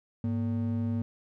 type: ring-modulated tone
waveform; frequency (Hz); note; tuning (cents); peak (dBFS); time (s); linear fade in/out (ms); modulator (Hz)
triangle; 169.2; E3; +45; -22; 0.24-1.02; 0; 66.1
effects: none